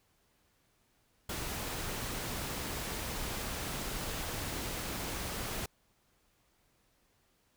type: noise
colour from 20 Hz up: pink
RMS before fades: -38 dBFS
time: 1.29-5.66 s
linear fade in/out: 5 ms
effects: pink hiss -72 dBFS RMS until 7.56 s